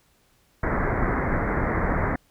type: low-pass noise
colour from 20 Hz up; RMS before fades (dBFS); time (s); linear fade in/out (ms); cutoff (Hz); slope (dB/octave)
pink; -24; 0.63-2.16; 5; 2100; 96
effects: pink hiss -63 dBFS RMS until 2.3 s